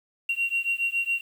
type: beating tone pair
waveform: sine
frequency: 2748 / 2755.2 Hz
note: F7 / F7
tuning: -29 / -24 cents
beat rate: 7.2 Hz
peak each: -26 dBFS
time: 0.29-1.21 s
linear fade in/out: 5 ms
effects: tanh soft clip ceiling -18 dBFS + 8-bit